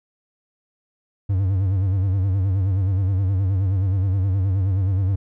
triangle tone with vibrato, 95.7 Hz, G2, 41 cents flat, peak -15 dBFS, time 1.29-5.16 s, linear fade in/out 10 ms, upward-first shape sine, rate 9.5 Hz, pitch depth 87 cents each way, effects none

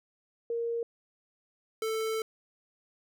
sine / square tone pair in turn, 466.2 / 442.1 Hz, A#4 / A4, 0 / +8 cents, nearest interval minor second, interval 92 cents, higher first, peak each -29 / -30 dBFS, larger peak first, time 0.5-0.83 / 1.82-2.22 s, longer second, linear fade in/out 2 ms, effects none

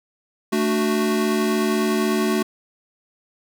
square chord, D major, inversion second, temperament equal, 220 / 293.7 / 370 Hz, A3 / D4 / F#4, 0 / 0 / 0 cents, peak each -22 / -27 / -23 dBFS, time 0.52-2.43 s, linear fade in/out 10 ms, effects none

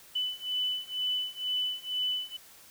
sine beating tone pair, 2995 / 2997.1 Hz, F#7 / F#7, +20 / +22 cents, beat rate 2.1 Hz, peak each -33 / -32 dBFS, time 0.15-2.37 s, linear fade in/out 10 ms, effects white hiss -54 dBFS RMS until 2.7 s

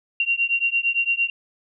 sine beating tone pair, 2755 / 2763.8 Hz, F7 / F7, -24 / -19 cents, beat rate 8.8 Hz, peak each -22 dBFS, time 0.2-1.3 s, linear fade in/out 2 ms, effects none

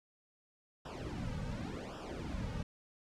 brown noise with flanger, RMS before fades -41 dBFS, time 0.85-2.63 s, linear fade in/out 5 ms, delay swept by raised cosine 0.46 to 2.96 ms, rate 0.89 Hz, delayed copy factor -1, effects low-pass 7000 Hz 12 dB/octave

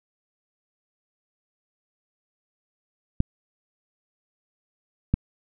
clicks, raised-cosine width 5 ms, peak -7 dBFS, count 2, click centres 3.204 / 5.14 s, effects none

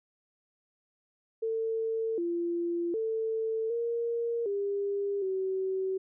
sine tone with pitch steps, 448.4 / 343.1 / 445 / 467.4 / 401.5 / 379.6 Hz, A4 / F4 / A4 / A#4 / G4 / F#4, +33 / -31 / +20 / +5 / +41 / +44 cents, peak -28 dBFS, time 1.42-5.98 s, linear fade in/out 10 ms, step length 760 ms, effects none

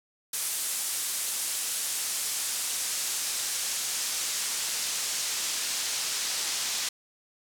pink noise with band-pass filter sweep, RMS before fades -31 dBFS, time 0.33-6.89 s, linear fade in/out 5 ms, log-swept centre 9600 to 5800 Hz, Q 0.96, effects none

